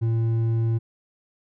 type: tone with hard clipping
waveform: sine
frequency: 114 Hz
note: A#2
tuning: 38 cents flat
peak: -21 dBFS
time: 0.01-0.79 s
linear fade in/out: 20 ms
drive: 5 dB
effects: none